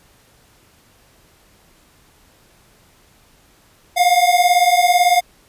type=beating tone pair; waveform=square; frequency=703 / 721 Hz; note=F5 / F#5; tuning=+11 / -45 cents; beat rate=18 Hz; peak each=-15 / -15 dBFS; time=3.96-5.21 s; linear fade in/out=20 ms; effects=pink hiss -53 dBFS RMS until 5.48 s + resampled to 32000 Hz